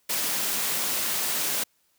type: high-pass noise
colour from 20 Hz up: white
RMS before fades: -27 dBFS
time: 0.09-1.64 s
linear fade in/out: 10 ms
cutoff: 140 Hz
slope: 24 dB/octave
effects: white hiss -68 dBFS RMS until 1.98 s